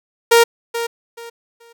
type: tone with echo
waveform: sawtooth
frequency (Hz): 466.2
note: A#4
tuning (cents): 0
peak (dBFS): -4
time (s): 0.31-0.44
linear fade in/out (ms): 10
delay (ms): 430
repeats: 3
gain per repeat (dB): -12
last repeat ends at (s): 1.73
effects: none